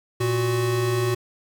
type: tone pair together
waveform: square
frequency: 116.54 / 370 Hz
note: A#2 / F#4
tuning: 0 / 0 cents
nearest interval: octave + minor sixth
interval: 2000 cents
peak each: -24 dBFS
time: 0.2-1.15 s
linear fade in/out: 10 ms
effects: 9-bit